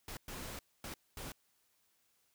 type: noise bursts at uneven times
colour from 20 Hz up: pink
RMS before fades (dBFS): -45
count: 4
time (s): 0.08-0.17 / 0.28-0.59 / 0.84-0.94 / 1.17-1.32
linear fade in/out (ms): 2
effects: white hiss -75 dBFS RMS until 2.34 s